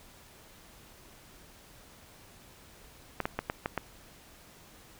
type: clicks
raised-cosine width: 0.5 ms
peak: -15 dBFS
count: 6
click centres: 3.203 / 3.255 / 3.39 / 3.499 / 3.659 / 3.777 s
effects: pink hiss -55 dBFS RMS until 4.99 s